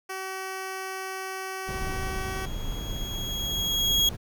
10% pulse tone, 380 Hz, F#4, 46 cents sharp, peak -24 dBFS, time 0.09-2.46 s, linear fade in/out 10 ms
35% pulse tone with exponential growth, 3305 Hz, G#7, 9 cents flat, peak -17 dBFS, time 1.65-4.09 s, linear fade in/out 2 ms, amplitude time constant 530 ms
brown noise, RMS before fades -33 dBFS, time 1.67-4.17 s, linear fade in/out 20 ms
effects none

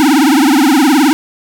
square tone with vibrato, 285.9 Hz, D4, 46 cents flat, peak -7 dBFS, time 0-1.13 s, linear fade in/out 0 ms, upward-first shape triangle, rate 19 Hz, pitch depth 260 cents each way, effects none

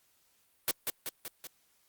white noise with echo, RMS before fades -28 dBFS, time 0.68-0.71 s, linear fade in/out 0 ms, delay 190 ms, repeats 4, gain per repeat -4 dB, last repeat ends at 1.47 s, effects white hiss -70 dBFS RMS until 1.88 s + Opus 48 kbps

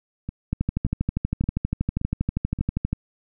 two click trains, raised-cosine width 5 ms, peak -10 / -17 dBFS, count 31 / 5, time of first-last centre 0.53-2.93 / 0.29-2.589 s, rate 12.5 / 1.74 Hz, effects none

